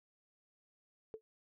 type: tone with exponential decay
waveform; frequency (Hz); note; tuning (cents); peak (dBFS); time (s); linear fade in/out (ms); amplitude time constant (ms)
sine; 440; A4; 0; -38; 1.14-1.21; 0; 15
effects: none